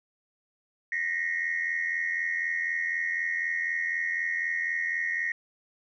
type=tone cluster; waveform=sine; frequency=1856 / 1940 / 2135 Hz; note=A#6 / B6 / C7; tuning=-8 / -31 / +34 cents; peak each=-28 / -32 / -34 dBFS; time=0.92-5.32 s; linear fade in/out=2 ms; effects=tanh soft clip ceiling -19 dBFS